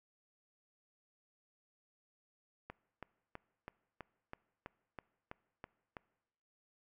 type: click train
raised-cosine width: 0.5 ms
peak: -30 dBFS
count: 11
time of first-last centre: 2.7-5.968 s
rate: 3.06 Hz
effects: noise-tail reverb RT60 1.0 s tail -22 dB re dry